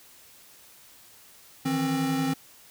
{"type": "tone cluster", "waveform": "square", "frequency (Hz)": [155.3, 166, 265.6], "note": ["D#3", "E3", "C4"], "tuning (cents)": [-3, 12, 26], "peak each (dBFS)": [-33, -35, -26], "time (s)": [1.65, 2.34], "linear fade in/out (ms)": 10, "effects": ["white hiss -53 dBFS RMS until 2.7 s"]}